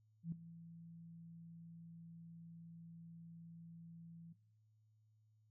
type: tone with ADSR envelope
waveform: sine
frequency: 166.9 Hz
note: E3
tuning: 22 cents sharp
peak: -38 dBFS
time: 0.23-4.33 s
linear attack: 91 ms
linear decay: 3 ms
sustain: -16 dB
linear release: 8 ms
effects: noise-tail reverb RT60 0.5 s tail -17 dB re dry + added 108 Hz sine -70 dBFS peak until 5.5 s